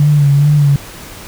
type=tone with vibrato; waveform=sine; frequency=144.6 Hz; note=D3; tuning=27 cents flat; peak=-6 dBFS; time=0-0.76 s; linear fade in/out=2 ms; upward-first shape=sine; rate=2.4 Hz; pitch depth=48 cents each way; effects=pink hiss -32 dBFS RMS until 1.27 s